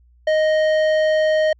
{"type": "tone with tanh clipping", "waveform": "triangle", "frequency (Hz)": 622.3, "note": "D#5", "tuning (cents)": 0, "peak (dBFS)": -16, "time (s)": [0.27, 1.53], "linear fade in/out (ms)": 5, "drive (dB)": 16, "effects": ["added 60 Hz sine -50 dBFS peak until 1.59 s"]}